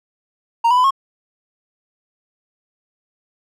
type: tone with pitch steps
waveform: triangle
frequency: 928 / 989 / 1005 / 1086 Hz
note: A#5 / B5 / B5 / C#6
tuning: -8 / +2 / +30 / -36 cents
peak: -9 dBFS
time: 0.64-0.908 s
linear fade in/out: 10 ms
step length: 67 ms
effects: none